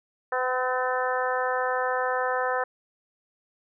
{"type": "harmonic tone with a mistuned harmonic", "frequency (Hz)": 253.9, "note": "B3", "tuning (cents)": 48, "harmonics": [2, 3, 4, 5, 6, 7], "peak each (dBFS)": [-28, -30, -31, -32, -33, -33], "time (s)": [0.32, 2.64], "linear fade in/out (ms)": 5, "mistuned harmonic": 5, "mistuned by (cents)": 18, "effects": []}